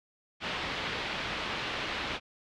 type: low-pass noise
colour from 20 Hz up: white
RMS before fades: -35 dBFS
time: 0.4-2.2 s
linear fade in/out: 50 ms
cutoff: 3500 Hz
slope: 24 dB/octave
effects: none